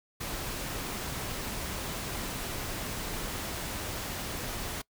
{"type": "noise", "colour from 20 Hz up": "pink", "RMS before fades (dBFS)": -36, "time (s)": [0.2, 4.82], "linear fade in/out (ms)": 10, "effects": ["noise-tail reverb RT60 0.1 s tail -23 dB re dry"]}